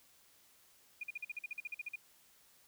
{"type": "tone bursts", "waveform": "sine", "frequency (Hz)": 2440, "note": "D#7", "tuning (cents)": -34, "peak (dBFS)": -38, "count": 14, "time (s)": [1.01, 1.958], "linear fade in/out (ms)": 5, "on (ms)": 25, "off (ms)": 46, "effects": ["white hiss -66 dBFS RMS until 2.67 s"]}